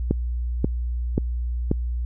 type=click train; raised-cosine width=3 ms; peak=-6 dBFS; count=4; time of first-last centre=0.11-1.714 s; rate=1.87 Hz; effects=added 60 Hz sine -23 dBFS peak until 2.05 s